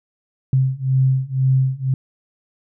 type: beating tone pair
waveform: sine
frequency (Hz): 130.81 / 132.81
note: C3 / C3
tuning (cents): 0 / +26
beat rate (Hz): 2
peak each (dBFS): -18 / -17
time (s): 0.53-1.94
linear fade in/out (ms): 2
effects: none